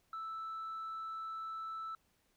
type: tone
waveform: sine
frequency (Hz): 1318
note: E6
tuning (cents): -1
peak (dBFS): -38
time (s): 0.13-1.95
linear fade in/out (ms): 2
effects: tanh soft clip ceiling -38 dBFS + pink hiss -75 dBFS RMS until 2.36 s